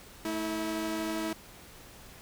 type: tone pair together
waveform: sawtooth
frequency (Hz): 220 / 323.8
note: A3 / E4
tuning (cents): 0 / -31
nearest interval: perfect fifth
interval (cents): 669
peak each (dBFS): -34 / -28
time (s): 0.25-1.33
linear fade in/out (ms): 2
effects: pink hiss -51 dBFS RMS until 2.21 s